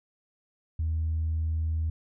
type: tone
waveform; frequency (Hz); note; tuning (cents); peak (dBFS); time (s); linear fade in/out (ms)
sine; 80; D#2; +49; -24; 0.79-1.9; 5
effects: tanh soft clip ceiling -22 dBFS